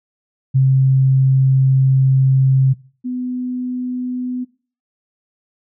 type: tone pair in turn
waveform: sine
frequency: 133 / 250.5 Hz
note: C3 / B3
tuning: +29 / +25 cents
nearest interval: major seventh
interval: 1096 cents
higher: second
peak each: -9 / -20 dBFS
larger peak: first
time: 0.54-2.74 / 3.04-4.45 s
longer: first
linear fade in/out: 20 ms
effects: noise-tail reverb RT60 0.4 s tail -20 dB re dry